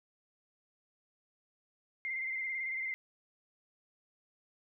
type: tone with vibrato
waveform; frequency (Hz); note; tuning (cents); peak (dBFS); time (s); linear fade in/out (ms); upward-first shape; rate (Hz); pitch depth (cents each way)
sine; 2091; C7; -2; -34; 2.05-2.94; 0; square; 18; 29
effects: none